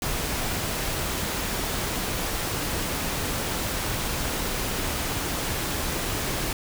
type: noise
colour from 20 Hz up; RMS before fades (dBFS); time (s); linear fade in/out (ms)
pink; -28; 0.02-6.53; 2
effects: none